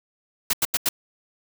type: noise bursts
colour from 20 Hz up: white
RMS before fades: -21 dBFS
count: 4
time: 0.5-0.89 s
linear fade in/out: 5 ms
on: 33 ms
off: 86 ms
effects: none